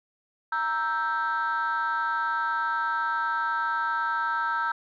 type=chord; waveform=sine; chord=E diminished; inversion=second; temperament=equal; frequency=932.3 / 1318.5 / 1568 Hz; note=Bb5 / E6 / G6; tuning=0 / 0 / 0 cents; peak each=-28 / -27 / -28 dBFS; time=0.52-4.72 s; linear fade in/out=5 ms; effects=tanh soft clip ceiling -19 dBFS